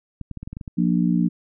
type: clicks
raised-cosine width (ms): 5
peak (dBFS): -20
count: 9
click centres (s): 0.213 / 0.313 / 0.373 / 0.43 / 0.475 / 0.53 / 0.569 / 0.612 / 0.678
type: harmonic tone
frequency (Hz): 58.9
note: A#1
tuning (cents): +19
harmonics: 3 / 4 / 5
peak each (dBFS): -19 / -22 / -24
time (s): 0.77-1.29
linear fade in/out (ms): 20
effects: none